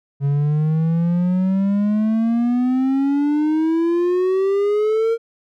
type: exponential sweep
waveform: triangle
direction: up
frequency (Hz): 138.59 to 463.1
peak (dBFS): -13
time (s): 0.2-5.18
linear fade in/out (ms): 50
effects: none